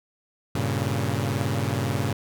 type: chord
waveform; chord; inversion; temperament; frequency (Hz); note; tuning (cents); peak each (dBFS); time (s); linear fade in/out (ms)
sawtooth; G diminished; none; equal; 98 / 116.54 / 138.59; G2 / Bb2 / Db3; 0 / 0 / 0; -24; 0.55-2.13; 5
effects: none